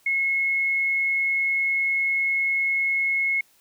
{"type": "tone", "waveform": "sine", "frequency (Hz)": 2175, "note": "C#7", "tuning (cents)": -33, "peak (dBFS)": -20, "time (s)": [0.06, 3.41], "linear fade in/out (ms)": 5, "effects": ["white hiss -60 dBFS RMS until 3.6 s"]}